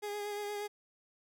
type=tone with vibrato; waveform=30% pulse; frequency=412.7 Hz; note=G#4; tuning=11 cents flat; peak=-34 dBFS; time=0.02-0.68 s; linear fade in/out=20 ms; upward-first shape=sine; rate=8.5 Hz; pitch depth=21 cents each way; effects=none